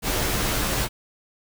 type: noise with comb filter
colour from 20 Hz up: pink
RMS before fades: -24 dBFS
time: 0.02-0.89 s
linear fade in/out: 50 ms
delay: 12 ms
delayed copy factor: -0.55
effects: none